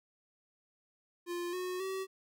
square tone with pitch steps, 349.2 / 365.1 / 381.7 Hz, F4 / F#4 / G4, 0 / -23 / -46 cents, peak -36 dBFS, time 1.26-2.07 s, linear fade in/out 50 ms, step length 270 ms, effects none

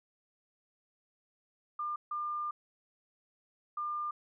sine tone bursts at uneven times, 1200 Hz, D6, 37 cents sharp, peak -33 dBFS, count 3, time 1.79-1.96 / 2.11-2.51 / 3.77-4.11 s, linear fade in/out 5 ms, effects none

